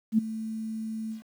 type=tone with ADSR envelope; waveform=sine; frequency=220.7 Hz; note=A3; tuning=5 cents sharp; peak=-16 dBFS; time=0.12-1.23 s; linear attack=63 ms; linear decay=10 ms; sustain=-15 dB; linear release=120 ms; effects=9-bit